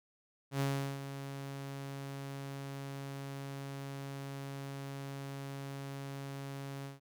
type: tone with ADSR envelope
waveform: sawtooth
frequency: 138.1 Hz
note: C#3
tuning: 6 cents flat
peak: -26 dBFS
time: 0.51-7 s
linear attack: 92 ms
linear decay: 380 ms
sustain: -11 dB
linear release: 150 ms
effects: none